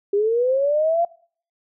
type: linear sweep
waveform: sine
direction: up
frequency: 395.8 to 695 Hz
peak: -16 dBFS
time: 0.13-1.05 s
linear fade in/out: 5 ms
effects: noise-tail reverb RT60 0.5 s tail -21 dB re dry